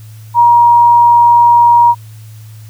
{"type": "tone", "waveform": "sine", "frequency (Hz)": 949, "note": "A#5", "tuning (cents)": 31, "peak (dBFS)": -3, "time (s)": [0.34, 1.95], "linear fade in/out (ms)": 50, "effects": ["added 109 Hz sine -30 dBFS peak until 2.69 s", "white hiss -45 dBFS RMS until 2.69 s"]}